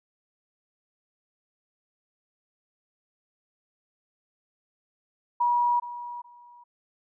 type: tone with echo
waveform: sine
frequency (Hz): 963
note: B5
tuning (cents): -44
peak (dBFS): -20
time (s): 5.4-5.8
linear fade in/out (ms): 10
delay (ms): 420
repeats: 2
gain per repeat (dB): -14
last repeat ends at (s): 6.64
effects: none